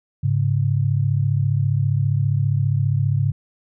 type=tone pair together; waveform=sine; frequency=104.3 / 139.22 Hz; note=G#2 / C#3; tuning=+8 / +8 cents; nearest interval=perfect fourth; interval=500 cents; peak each=-19 dBFS; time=0.23-3.32 s; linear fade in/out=10 ms; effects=none